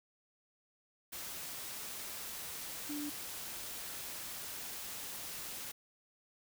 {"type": "tone in noise", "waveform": "sine", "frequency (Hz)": 293.7, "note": "D4", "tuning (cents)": 0, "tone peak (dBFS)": -38, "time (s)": [2.89, 3.1], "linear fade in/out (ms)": 10, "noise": "white", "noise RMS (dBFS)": -44, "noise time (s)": [1.12, 5.72], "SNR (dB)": 3, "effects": []}